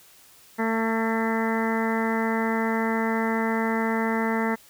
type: harmonic tone with a mistuned harmonic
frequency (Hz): 224.4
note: A3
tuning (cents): +34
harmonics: 1 / 2 / 3 / 4 / 5 / 6 / 7 / 8 / 9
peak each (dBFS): -25 / -29 / -34 / -30 / -37 / -35 / -38 / -34 / -34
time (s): 0.58-4.56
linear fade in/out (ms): 20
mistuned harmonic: 7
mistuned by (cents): +26
effects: white hiss -53 dBFS RMS until 4.69 s